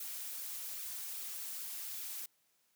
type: noise with flanger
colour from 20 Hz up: blue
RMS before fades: -43 dBFS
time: 0-2.26 s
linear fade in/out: 5 ms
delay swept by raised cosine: 0.98 to 6.48 ms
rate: 2.5 Hz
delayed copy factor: -0.55
effects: white hiss -75 dBFS RMS until 2.75 s + high-pass 100 Hz 12 dB/octave